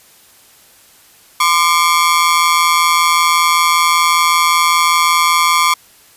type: ring-modulated tone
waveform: sawtooth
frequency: 1112 Hz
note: C#6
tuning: 5 cents sharp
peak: -3 dBFS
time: 1.4-5.74 s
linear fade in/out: 5 ms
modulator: 82.6 Hz
effects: white hiss -46 dBFS RMS until 6.16 s + resampled to 32000 Hz